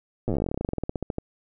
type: slowing click train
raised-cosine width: 2 ms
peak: -14 dBFS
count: 29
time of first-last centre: 0.28-1.184 s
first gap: 8 ms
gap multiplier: 1.09
effects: none

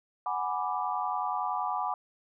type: chord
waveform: sine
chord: G# half-diminished seventh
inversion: third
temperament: equal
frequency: 740 / 830.6 / 987.8 / 1174.7 Hz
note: F#5 / G#5 / B5 / D6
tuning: 0 / 0 / 0 / 0 cents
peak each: -34 dBFS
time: 0.26-1.94 s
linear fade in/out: 2 ms
effects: none

